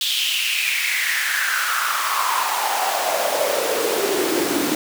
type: noise with high-pass filter sweep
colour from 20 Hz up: pink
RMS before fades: -21 dBFS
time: 0.01-4.75 s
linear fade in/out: 2 ms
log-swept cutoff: 3400 to 280 Hz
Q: 5.2
effects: none